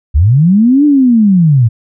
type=linear two-way sweep; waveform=sine; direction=up then down; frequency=62.4 to 300 to 106.9 Hz; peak=-4 dBFS; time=0.14-1.69 s; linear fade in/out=20 ms; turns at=0.85 s; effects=none